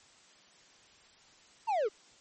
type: linear sweep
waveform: triangle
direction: down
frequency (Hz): 937 to 378.2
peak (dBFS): -25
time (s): 1.67-1.89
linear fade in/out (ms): 20
effects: white hiss -60 dBFS RMS until 2.2 s + MP3 32 kbps